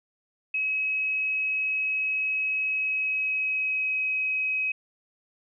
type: tone with pitch glide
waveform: sine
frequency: 2557 to 2539 Hz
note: D#7 to D#7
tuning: +47 to +34 cents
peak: -24 dBFS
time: 0.54-4.72 s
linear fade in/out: 5 ms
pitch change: -13 cents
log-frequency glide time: 2.69-4.02 s
effects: none